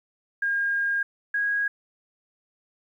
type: tone pair in turn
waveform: sine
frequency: 1618 / 1646.3 Hz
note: G#6 / G#6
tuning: -46 / -16 cents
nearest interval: unison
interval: 30 cents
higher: second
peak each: -22 dBFS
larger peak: neither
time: 0.42-1.03 / 1.34-1.68 s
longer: first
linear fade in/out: 5 ms
effects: 10-bit